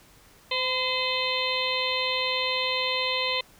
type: harmonic tone with a mistuned harmonic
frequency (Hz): 514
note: C5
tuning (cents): -31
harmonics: 1 / 2 / 4 / 5 / 6 / 7 / 8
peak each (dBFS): -32 / -32 / -32 / -32 / -32 / -32 / -32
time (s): 0.51-3.41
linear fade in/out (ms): 5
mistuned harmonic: 2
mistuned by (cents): -23
effects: pink hiss -55 dBFS RMS until 3.59 s